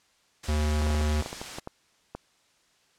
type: noise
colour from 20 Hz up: white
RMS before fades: -38 dBFS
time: 0.43-1.6 s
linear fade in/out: 10 ms
type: tone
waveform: square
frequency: 75.6 Hz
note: D#2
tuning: 49 cents flat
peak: -24 dBFS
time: 0.48-1.22 s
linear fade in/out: 10 ms
type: clicks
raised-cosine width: 1 ms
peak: -21 dBFS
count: 12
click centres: 0.818 / 0.868 / 0.905 / 0.947 / 1.012 / 1.224 / 1.261 / 1.329 / 1.415 / 1.585 / 1.674 / 2.15 s
effects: white hiss -65 dBFS RMS until 2.98 s + low-pass 7000 Hz 12 dB/octave